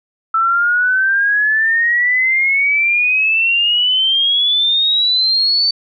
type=exponential sweep; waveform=sine; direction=up; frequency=1318.5 to 4565 Hz; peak=-11 dBFS; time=0.34-5.71 s; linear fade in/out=5 ms; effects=none